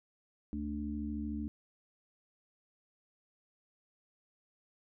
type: harmonic tone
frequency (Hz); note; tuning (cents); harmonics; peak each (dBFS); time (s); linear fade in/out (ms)
73.42; D2; 0; 1 / 3 / 4; -41 / -38 / -40; 0.53-1.48; 0
effects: none